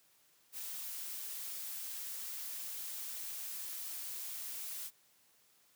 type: noise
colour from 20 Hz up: blue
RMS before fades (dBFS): -43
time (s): 0.52-4.91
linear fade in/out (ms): 50
effects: white hiss -69 dBFS RMS until 5.75 s + high-pass 80 Hz 12 dB/octave